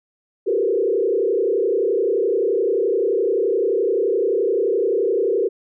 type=tone with frequency modulation; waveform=sine; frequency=426.4 Hz; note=G#4; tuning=46 cents sharp; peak=-16 dBFS; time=0.46-5.49 s; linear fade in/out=20 ms; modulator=31.6 Hz; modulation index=2; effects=none